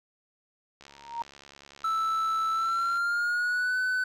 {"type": "click train", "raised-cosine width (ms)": 0.2, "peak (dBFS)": -31, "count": 153, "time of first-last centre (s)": [0.81, 2.972], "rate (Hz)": 70.3}
{"type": "tone with exponential growth", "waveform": "sine", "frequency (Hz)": 932.3, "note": "A#5", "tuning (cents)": 0, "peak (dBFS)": -26, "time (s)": [0.88, 1.22], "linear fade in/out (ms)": 0, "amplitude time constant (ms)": 72}
{"type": "tone with pitch glide", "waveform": "triangle", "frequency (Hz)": [1318.5, 1505.8], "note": ["E6", "F#6"], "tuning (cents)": [0, 30], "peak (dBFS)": -23, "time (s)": [1.84, 4.04], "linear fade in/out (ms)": 5, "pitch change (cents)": 230, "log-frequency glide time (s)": [2.51, 3.78]}
{"effects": []}